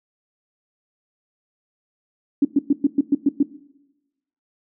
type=tone bursts; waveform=sine; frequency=283.8 Hz; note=C#4; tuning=41 cents sharp; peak=-11 dBFS; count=8; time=2.42-3.43 s; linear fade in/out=5 ms; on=30 ms; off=110 ms; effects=noise-tail reverb RT60 1.0 s tail -19 dB re dry